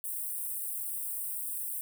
white high-pass noise, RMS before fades -36 dBFS, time 0.04-1.81 s, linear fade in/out 0 ms, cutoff 8300 Hz, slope 96 dB/octave, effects none

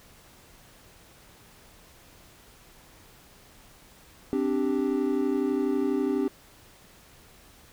triangle chord, C suspended second, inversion none, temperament equal, 261.6 / 293.7 / 392 Hz, C4 / D4 / G4, 0 / 0 / 0 cents, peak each -26 dBFS, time 4.33-6.28 s, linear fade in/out 0 ms, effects pink hiss -54 dBFS RMS until 7.72 s

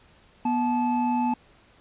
triangle tone pair together, 243.6 / 868 Hz, B3 / A5, -24 / -24 cents, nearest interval octave + minor seventh, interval 2200 cents, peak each -22 / -23 dBFS, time 0.45-1.34 s, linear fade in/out 5 ms, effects pink hiss -57 dBFS RMS until 1.8 s + resampled to 8000 Hz

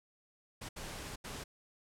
pink noise bursts at uneven times, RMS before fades -44 dBFS, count 3, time 0.61-0.69 / 0.76-1.16 / 1.24-1.44 s, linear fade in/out 10 ms, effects low-pass 11000 Hz 12 dB/octave

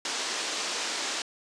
white band-pass noise, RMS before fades -32 dBFS, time 0.05-1.22 s, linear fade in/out 2 ms, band 260 to 6800 Hz, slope 24 dB/octave, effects resampled to 22050 Hz

